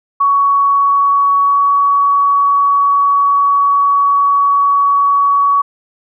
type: tone with pitch glide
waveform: sine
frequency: 1120 to 1127.8 Hz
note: C#6 to C#6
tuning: +18 to +30 cents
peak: -8 dBFS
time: 0.2-5.62 s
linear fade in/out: 10 ms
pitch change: +12 cents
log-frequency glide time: 0.67-1.76 s
effects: none